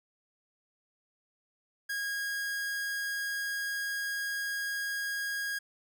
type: tone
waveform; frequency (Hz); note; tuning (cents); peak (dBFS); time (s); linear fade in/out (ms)
45% pulse; 1637; G#6; -25; -32; 1.89-5.59; 10
effects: none